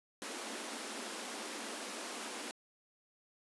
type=high-pass noise; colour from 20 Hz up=pink; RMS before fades=-43 dBFS; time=0.22-2.51 s; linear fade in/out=0 ms; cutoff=210 Hz; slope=96 dB/octave; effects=resampled to 24000 Hz